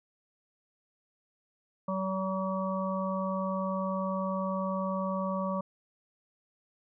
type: harmonic tone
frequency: 190 Hz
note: F#3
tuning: 46 cents sharp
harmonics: 1 / 3 / 5 / 6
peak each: -32 / -34 / -39 / -36 dBFS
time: 1.88-5.61 s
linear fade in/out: 5 ms
effects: none